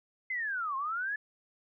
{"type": "linear two-way sweep", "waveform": "sine", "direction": "down then up", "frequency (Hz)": [2093, 1046.5, 1735], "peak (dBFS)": -31, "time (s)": [0.3, 1.16], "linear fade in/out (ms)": 5, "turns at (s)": 0.76, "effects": []}